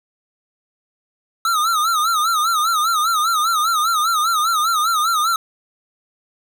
square tone with vibrato, 1289 Hz, E6, 39 cents flat, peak -16 dBFS, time 1.45-5.36 s, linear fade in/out 2 ms, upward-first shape sine, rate 5 Hz, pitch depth 120 cents each way, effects none

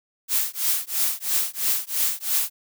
blue noise with tremolo, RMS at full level -20 dBFS, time 0.28-2.5 s, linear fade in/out 50 ms, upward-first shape triangle, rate 3 Hz, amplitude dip 100%, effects none

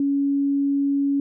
sine tone, 280 Hz, C#4, 18 cents sharp, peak -18 dBFS, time 0-1.2 s, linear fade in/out 2 ms, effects none

